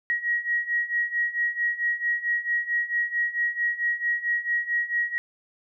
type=beating tone pair; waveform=sine; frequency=1897 / 1901.5 Hz; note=A#6 / A#6; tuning=+30 / +34 cents; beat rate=4.5 Hz; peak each=-28 / -25 dBFS; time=0.1-5.18 s; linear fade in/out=0 ms; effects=none